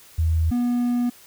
sine / triangle tone pair in turn, 81 / 242.7 Hz, E2 / B3, -30 / -30 cents, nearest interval octave + perfect fifth, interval 1900 cents, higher second, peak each -17 dBFS, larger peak neither, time 0.18-0.51 / 0.51-1.1 s, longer second, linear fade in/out 10 ms, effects white hiss -49 dBFS RMS until 1.26 s

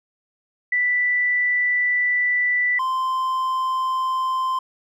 sine / triangle tone pair in turn, 1975 / 1039.9 Hz, B6 / C6, 0 / -11 cents, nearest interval major seventh, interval 1111 cents, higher first, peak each -17 / -18 dBFS, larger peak first, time 0.72-2.79 / 2.79-4.59 s, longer first, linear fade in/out 5 ms, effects none

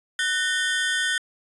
30% pulse ring-modulated tone, 1661.2 Hz, G#6, in tune, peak -16 dBFS, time 0.19-1.18 s, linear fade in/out 2 ms, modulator 168 Hz, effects resampled to 24000 Hz

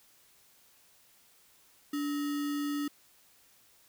sine tone with sample-and-hold, 289.9 Hz, D4, 22 cents flat, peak -30 dBFS, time 1.93-2.88 s, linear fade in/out 5 ms, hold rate 1575 Hz, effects white hiss -63 dBFS RMS until 3.88 s

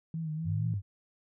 sine tone with vibrato, 158.6 Hz, D#3, 33 cents sharp, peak -32 dBFS, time 0.14-0.74 s, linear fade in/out 2 ms, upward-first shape sine, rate 4.1 Hz, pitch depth 57 cents each way
sine linear two-way sweep, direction up then down, 92.5 to 116.54 to 92.5 Hz, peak -29 dBFS, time 0.44-0.82 s, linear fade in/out 50 ms, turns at 0.67 s
effects none

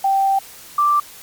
sine tone pair in turn, 781 / 1174.9 Hz, G5 / D6, -7 / 0 cents, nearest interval perfect fifth, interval 707 cents, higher second, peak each -13 / -12 dBFS, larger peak second, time 0.04-0.39 / 0.78-1 s, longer first, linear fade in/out 5 ms, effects white hiss -40 dBFS RMS until 1.22 s + MP3 96 kbps

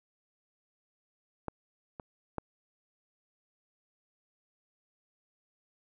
clicks, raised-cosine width 1 ms, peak -20 / -27 / -19 dBFS, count 3, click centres 1.483 / 1.998 / 2.383 s, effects none

